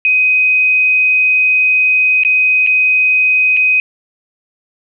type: tone with dropouts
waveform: sine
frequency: 2512 Hz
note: D#7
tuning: 16 cents sharp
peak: -8 dBFS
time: 0.05-3.8 s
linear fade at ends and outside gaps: 1 ms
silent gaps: 2.235-2.249 / 2.665-2.672 / 3.567-3.571 s
effects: none